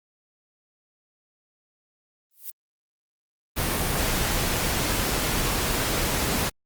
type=noise with exponential growth; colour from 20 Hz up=violet; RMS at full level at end=-30 dBFS; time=2.31-2.5 s; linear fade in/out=1 ms; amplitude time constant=40 ms
type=noise; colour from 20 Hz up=pink; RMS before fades=-25 dBFS; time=3.56-6.5 s; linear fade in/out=20 ms
effects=Opus 32 kbps